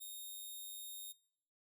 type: tone with amplitude modulation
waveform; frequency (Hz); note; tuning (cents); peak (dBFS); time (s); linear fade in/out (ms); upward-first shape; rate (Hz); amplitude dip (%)
5% pulse; 3700; A#7; -14; -37; 0-1.13; 20; sine; 103; 30
effects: noise-tail reverb RT60 0.7 s tail -24 dB re dry